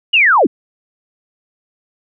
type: linear sweep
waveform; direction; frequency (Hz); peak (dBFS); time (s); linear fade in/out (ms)
sine; down; 2960 to 185; -7; 0.13-0.47; 10
effects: none